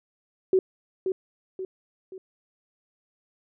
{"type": "tone with echo", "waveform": "sine", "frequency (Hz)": 376.6, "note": "F#4", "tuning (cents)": 31, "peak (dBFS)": -16, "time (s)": [0.53, 0.59], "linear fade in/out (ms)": 2, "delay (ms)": 530, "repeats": 3, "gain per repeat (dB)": -7, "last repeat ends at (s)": 2.18, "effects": []}